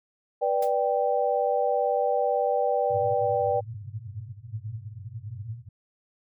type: chord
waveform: sine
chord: G major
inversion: first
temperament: just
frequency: 490 / 588 / 784 Hz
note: B4 / D5 / G5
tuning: -14 / +2 / 0 cents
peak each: -26 dBFS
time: 0.41-3.61 s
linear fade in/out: 20 ms
type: noise with exponential decay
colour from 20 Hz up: white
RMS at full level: -37 dBFS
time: 0.62-0.74 s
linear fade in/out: 5 ms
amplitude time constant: 24 ms
type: band-pass noise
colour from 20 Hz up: pink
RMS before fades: -38 dBFS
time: 2.9-5.69 s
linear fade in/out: 5 ms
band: 100 to 120 Hz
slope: 96 dB/octave
effects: none